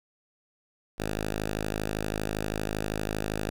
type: tone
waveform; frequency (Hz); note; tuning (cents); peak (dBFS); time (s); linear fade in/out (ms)
5% pulse; 52.6; G#1; +23; -18; 0.98-3.5; 10
effects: none